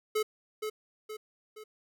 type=tone with echo; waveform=square; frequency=430 Hz; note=A4; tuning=40 cents flat; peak=-27 dBFS; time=0.15-0.23 s; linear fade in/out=10 ms; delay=470 ms; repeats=3; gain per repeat=-6 dB; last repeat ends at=1.64 s; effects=none